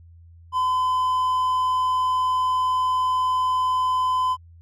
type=tone; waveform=triangle; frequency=1017 Hz; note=C6; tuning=50 cents flat; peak=-17 dBFS; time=0.52-4.37 s; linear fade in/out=50 ms; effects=added 84 Hz sine -45 dBFS peak until 4.61 s